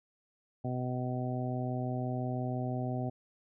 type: harmonic tone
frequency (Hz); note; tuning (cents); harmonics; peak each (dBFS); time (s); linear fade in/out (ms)
125.9; B2; +34; 1 / 2 / 3 / 4 / 5 / 6; -34 / -37 / -43 / -47 / -41 / -42; 0.64-3.1; 10
effects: none